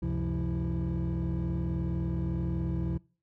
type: tone cluster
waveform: triangle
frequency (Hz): 68.8 / 92.3 / 130.1 / 172.2 / 329.3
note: C#2 / F#2 / C3 / F3 / E4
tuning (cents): -12 / -4 / -9 / -24 / -2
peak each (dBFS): -31 / -37 / -31 / -30 / -35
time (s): 0.02-2.98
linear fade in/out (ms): 10
effects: noise-tail reverb RT60 0.4 s tail -25 dB re dry + tanh soft clip ceiling -22 dBFS